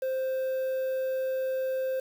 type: tone with quantisation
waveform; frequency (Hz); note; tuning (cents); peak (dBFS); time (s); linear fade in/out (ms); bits
triangle; 523.3; C5; 0; -25; 0.02-2; 5; 8
effects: none